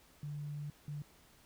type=tone bursts at uneven times; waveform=sine; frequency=146.83 Hz; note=D3; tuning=in tune; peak=-39 dBFS; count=2; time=0.23-0.7 / 0.88-1.02 s; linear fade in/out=2 ms; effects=pink hiss -64 dBFS RMS until 1.45 s